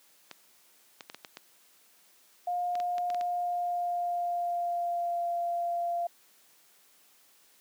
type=clicks; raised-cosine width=0.2 ms; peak=-24 dBFS; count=12; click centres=0.313 / 1.008 / 1.099 / 1.146 / 1.248 / 1.371 / 2.754 / 2.801 / 2.982 / 3.102 / 3.146 / 3.211 s
type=tone with pitch glide; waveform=sine; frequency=710 to 691.4 Hz; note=F5 to F5; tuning=+28 to -18 cents; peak=-28 dBFS; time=2.47-6.07 s; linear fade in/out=5 ms; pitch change=-46 cents; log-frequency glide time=3.06-5.27 s
effects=white hiss -62 dBFS RMS until 7.6 s + high-pass 200 Hz 12 dB/octave